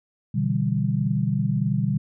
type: chord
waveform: sine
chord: E minor seventh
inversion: second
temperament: equal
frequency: 123.47 / 146.83 / 164.81 / 196 Hz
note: B2 / D3 / E3 / G3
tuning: 0 / 0 / 0 / 0 cents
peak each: -25 / -25 / -29 / -25 dBFS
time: 0.34-1.98 s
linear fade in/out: 10 ms
effects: none